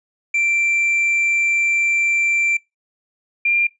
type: tone pair in turn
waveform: triangle / sine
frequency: 2352 / 2389 Hz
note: D7 / D7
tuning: +2 / +29 cents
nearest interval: unison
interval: 27 cents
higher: second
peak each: -14 dBFS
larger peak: neither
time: 0.34-2.57 / 3.45-3.67 s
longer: first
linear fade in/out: 5 ms
effects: noise-tail reverb RT60 0.2 s tail -23 dB re dry + resampled to 22050 Hz